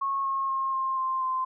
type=tone with pitch steps; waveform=sine; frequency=1094 / 1082.7 / 1071.5 / 1060.4 / 1049.4 / 1038.6 Hz; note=C#6 / C#6 / C6 / C6 / C6 / C6; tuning=-23 / -41 / +41 / +23 / +5 / -13 cents; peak=-25 dBFS; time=0.01-1.45 s; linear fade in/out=10 ms; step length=240 ms; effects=none